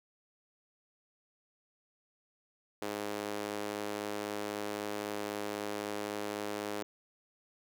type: tone with high-pass filter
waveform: sawtooth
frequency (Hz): 103.83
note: G#2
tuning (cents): 0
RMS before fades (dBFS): -38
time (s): 2.82-6.83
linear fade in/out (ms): 0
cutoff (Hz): 380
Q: 1.4
effects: none